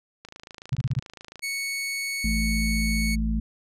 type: click train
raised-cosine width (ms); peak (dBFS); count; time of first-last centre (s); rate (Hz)
0.2; -24; 32; 0.25-1.394; 27.1
type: tone bursts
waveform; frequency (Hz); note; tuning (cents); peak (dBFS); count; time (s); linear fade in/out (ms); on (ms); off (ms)
sine; 129.2; C3; -21; -20; 5; 0.72-0.996; 5; 32; 29
type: tone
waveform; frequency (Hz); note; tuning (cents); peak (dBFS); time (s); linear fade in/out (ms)
sawtooth; 2217; C#7; 0; -24; 1.42-3.16; 20
type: harmonic tone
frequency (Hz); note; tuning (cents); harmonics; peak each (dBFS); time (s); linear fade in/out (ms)
55; A1; 0; 1 / 3 / 4; -24 / -33 / -27; 2.24-3.4; 5
effects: resampled to 32000 Hz